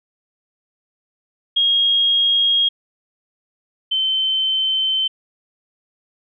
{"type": "tone pair in turn", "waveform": "sine", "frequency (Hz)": [3266, 3083], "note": ["G#7", "G7"], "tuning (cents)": [-30, -29], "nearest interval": "minor second", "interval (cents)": 99, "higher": "first", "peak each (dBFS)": [-13, -16], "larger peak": "first", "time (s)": [[1.56, 2.69], [3.91, 5.08]], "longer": "second", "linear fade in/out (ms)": 10, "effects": []}